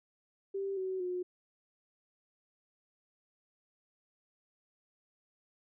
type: tone with pitch steps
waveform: sine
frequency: 392 / 376.2 / 361.1 Hz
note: G4 / F#4 / F#4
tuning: 0 / +29 / -42 cents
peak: -33 dBFS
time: 0.54-1.23 s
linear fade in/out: 10 ms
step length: 230 ms
effects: none